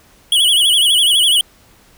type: tone with vibrato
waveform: square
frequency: 3136 Hz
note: G7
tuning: in tune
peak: -10 dBFS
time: 0.32-1.41 s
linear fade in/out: 2 ms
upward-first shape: sine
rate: 12 Hz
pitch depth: 140 cents each way
effects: pink hiss -49 dBFS RMS until 1.97 s